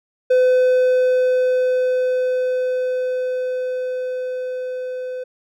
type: tone with level ramp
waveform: triangle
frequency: 507 Hz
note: B4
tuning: 45 cents sharp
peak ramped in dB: -9 to -23 dBFS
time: 0.3-5.24 s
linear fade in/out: 10 ms
effects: none